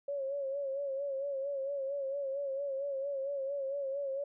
sine tone with vibrato, 552 Hz, C#5, 7 cents flat, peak -33 dBFS, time 0.08-4.24 s, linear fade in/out 5 ms, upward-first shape sine, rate 4.4 Hz, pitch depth 59 cents each way, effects none

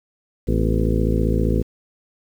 harmonic tone with a mistuned harmonic, 55 Hz, A1, in tune, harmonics 1 / 2 / 3 / 4 / 5 / 6 / 7 / 8 / 9, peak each -20 / -23 / -25 / -26 / -27 / -28 / -28 / -29 / -30 dBFS, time 0.47-1.63 s, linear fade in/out 20 ms, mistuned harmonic 5, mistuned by -120 cents, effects 8-bit

